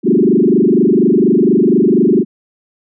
sine tone with frequency modulation, 295 Hz, D4, 8 cents sharp, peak -7 dBFS, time 0.03-2.25 s, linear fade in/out 50 ms, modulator 24.2 Hz, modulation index 4.2, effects none

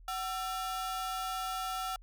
45% pulse ring-modulated tone, 1046.5 Hz, C6, in tune, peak -31 dBFS, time 0.08-1.96 s, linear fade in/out 2 ms, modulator 295 Hz, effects added 40 Hz sine -51 dBFS peak until 2.02 s

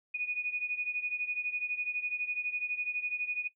sine beating tone pair, 2469 / 2481 Hz, D#7 / D#7, -14 / -6 cents, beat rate 12 Hz, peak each -32 / -37 dBFS, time 0.14-3.48 s, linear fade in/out 10 ms, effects noise-tail reverb RT60 0.1 s tail -18 dB re dry

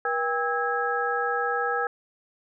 sine tone cluster, 480.7 / 798 / 1301 / 1647 Hz, B4 / G5 / E6 / G#6, -47 / +31 / -23 / -15 cents, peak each -29 dBFS, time 0.05-1.87 s, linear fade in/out 2 ms, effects none

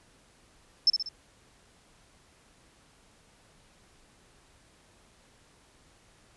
sine tone with echo, 5290 Hz, E8, 5 cents sharp, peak -17 dBFS, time 0.87-0.9 s, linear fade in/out 2 ms, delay 63 ms, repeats 3, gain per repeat -6 dB, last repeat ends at 1.089 s, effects pink hiss -61 dBFS RMS until 6.36 s + resampled to 24000 Hz

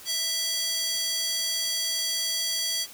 square tone with high-pass filter, 659.3 Hz, E5, in tune, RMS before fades -28 dBFS, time 0.05-2.87 s, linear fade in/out 50 ms, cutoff 4200 Hz, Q 1.9, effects white hiss -46 dBFS RMS until 2.93 s

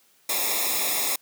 white noise with comb filter, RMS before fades -25 dBFS, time 0.29-1.16 s, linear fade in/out 5 ms, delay 0.66 ms, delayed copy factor -0.95, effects white hiss -61 dBFS RMS until 1.21 s + high-pass 150 Hz 12 dB/octave

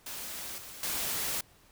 white noise with level steps, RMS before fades -40 / -46 / -33 dBFS, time 0.06-1.41 s, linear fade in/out 5 ms, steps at 0.58 / 0.83 s, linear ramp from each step 2 ms, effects pink hiss -61 dBFS RMS until 1.71 s

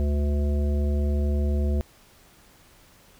harmonic tone, 72.4 Hz, D2, 24 cents flat, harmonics 1 / 3 / 5 / 7 / 9, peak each -21 / -31 / -35 / -38 / -40 dBFS, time 0-1.81 s, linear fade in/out 0 ms, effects pink hiss -55 dBFS RMS until 3.19 s

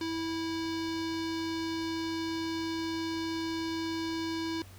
square tone with low-pass filter, 327 Hz, E4, 14 cents flat, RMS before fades -34 dBFS, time 0.01-4.62 s, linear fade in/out 2 ms, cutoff 4800 Hz, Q 2.6, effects added 94 Hz sine -49 dBFS peak until 4.78 s + pink hiss -55 dBFS RMS until 4.78 s

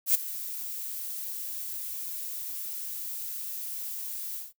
violet noise with ADSR envelope, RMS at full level -20 dBFS, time 0.06-4.53 s, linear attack 88 ms, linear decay 8 ms, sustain -16 dB, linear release 170 ms, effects noise-tail reverb RT60 0.1 s tail -20 dB re dry

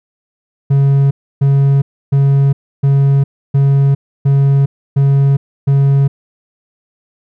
triangle tone bursts, 138.59 Hz, C#3, in tune, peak -5 dBFS, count 8, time 0.7-6.08 s, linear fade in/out 10 ms, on 410 ms, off 300 ms, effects none

